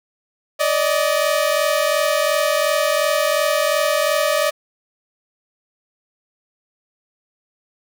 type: tone pair together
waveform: sawtooth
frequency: 579.5 / 622.3 Hz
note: D5 / D#5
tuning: -23 / 0 cents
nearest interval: minor second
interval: 123 cents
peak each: -15 dBFS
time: 0.59-4.51 s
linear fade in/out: 20 ms
effects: none